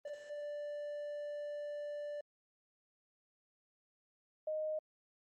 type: tone pair in turn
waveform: triangle / sine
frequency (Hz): 587.3 / 619.4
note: D5 / D#5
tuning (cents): 0 / -8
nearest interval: minor second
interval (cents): 92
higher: second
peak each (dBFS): -38 / -35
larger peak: second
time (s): 0.05-2.21 / 4.47-4.79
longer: first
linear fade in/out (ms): 5
effects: Opus 32 kbps